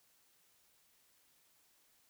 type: silence
effects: white hiss -71 dBFS RMS until 2.09 s